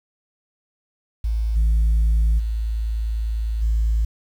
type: tone with level steps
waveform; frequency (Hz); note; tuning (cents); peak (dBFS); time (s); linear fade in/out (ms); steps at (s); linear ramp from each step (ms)
sine; 55; A1; 0; -18 / -12 / -20 / -15; 1.24-4.05; 5; 1.55 / 2.38 / 3.61; 20
effects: tanh soft clip ceiling -13 dBFS + 8-bit